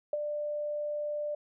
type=tone with ADSR envelope; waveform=sine; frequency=593 Hz; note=D5; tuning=17 cents sharp; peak=-25 dBFS; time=0.13-1.35 s; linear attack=3 ms; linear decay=26 ms; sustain=-6 dB; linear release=6 ms; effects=none